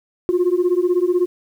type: beating tone pair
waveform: sine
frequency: 349.2 / 365.2 Hz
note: F4 / F#4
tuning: 0 / -23 cents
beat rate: 16 Hz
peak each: -16 dBFS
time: 0.29-1.26 s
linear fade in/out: 0 ms
effects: tanh soft clip ceiling -10 dBFS + 8-bit